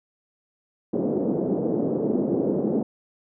pink band-pass noise, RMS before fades -24 dBFS, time 0.93-2.83 s, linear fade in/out 5 ms, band 200 to 490 Hz, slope 24 dB/octave, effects none

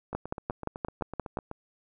two click trains, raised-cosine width 1 ms, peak -16 / -23 dBFS, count 8 / 12, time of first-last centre 0.15-1.372 / 0.13-1.514 s, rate 5.73 / 7.95 Hz, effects none

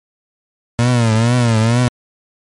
30% pulse tone with vibrato, 116.8 Hz, A#2, 4 cents sharp, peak -8 dBFS, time 0.79-1.88 s, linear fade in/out 0 ms, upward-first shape triangle, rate 2.2 Hz, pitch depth 130 cents each way, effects MP3 48 kbps

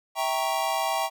square chord, E diminished seventh, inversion none, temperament equal with one note detuned, 655.1 / 784 / 932.3 / 1108.7 Hz, E5 / G5 / Bb5 / Db6, -11 / 0 / 0 / 0 cents, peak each -31 / -29 / -31 / -33 dBFS, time 0.15-1.1 s, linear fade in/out 50 ms, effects none

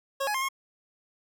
25% pulse tone with pitch steps, 547 / 838 / 1059 / 1081 Hz, C#5 / G#5 / C6 / C#6, -23 / +15 / +21 / -44 cents, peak -23 dBFS, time 0.2-0.488 s, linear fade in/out 10 ms, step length 72 ms, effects none

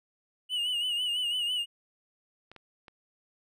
triangle tone with vibrato, 2914 Hz, F#7, 27 cents flat, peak -26 dBFS, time 0.49-1.66 s, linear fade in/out 50 ms, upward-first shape sine, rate 6 Hz, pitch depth 63 cents each way
clicks, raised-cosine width 0.3 ms, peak -32 dBFS, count 3, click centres 2.516 / 2.563 / 2.882 s
effects none

